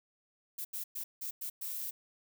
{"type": "noise bursts at uneven times", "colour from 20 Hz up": "violet", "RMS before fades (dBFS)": -39, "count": 6, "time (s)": [[0.58, 0.65], [0.73, 0.84], [0.95, 1.04], [1.21, 1.31], [1.41, 1.5], [1.61, 1.91]], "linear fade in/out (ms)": 10, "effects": []}